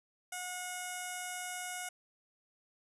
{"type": "tone with notch filter", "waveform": "5% pulse", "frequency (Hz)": 725, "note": "F#5", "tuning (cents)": -35, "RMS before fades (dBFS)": -41, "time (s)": [0.32, 1.89], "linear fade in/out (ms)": 5, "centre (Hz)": 4300, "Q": 0.81, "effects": ["resampled to 32000 Hz"]}